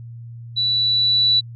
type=tone with level ramp; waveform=sine; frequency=3951 Hz; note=B7; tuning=in tune; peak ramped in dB=-17 to -12 dBFS; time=0.56-1.41 s; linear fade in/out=20 ms; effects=added 117 Hz sine -33 dBFS peak until 1.55 s